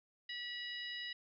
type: harmonic tone with a mistuned harmonic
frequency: 970 Hz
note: B5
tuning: 31 cents flat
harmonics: 2 / 3 / 4 / 5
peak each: -45 / -46 / -47 / -52 dBFS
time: 0.29-1.13 s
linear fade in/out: 5 ms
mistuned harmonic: 5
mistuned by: +43 cents
effects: none